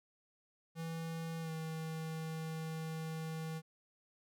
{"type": "tone with pitch glide", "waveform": "square", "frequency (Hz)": [164, 160.07], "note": ["E3", "D#3"], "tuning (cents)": [-9, 49], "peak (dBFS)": -40, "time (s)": [0.75, 3.62], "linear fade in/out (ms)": 50, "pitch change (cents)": -42, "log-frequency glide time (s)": [1.41, 1.51], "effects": []}